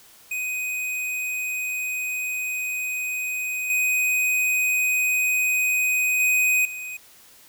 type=tone with level steps; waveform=square; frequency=2501 Hz; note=D#7; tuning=8 cents sharp; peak=-26 / -20 / -18 / -32 dBFS; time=0.31-6.97 s; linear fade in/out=5 ms; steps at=3.7 / 6.2 / 6.65 s; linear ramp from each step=2 ms; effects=white hiss -51 dBFS RMS until 7.48 s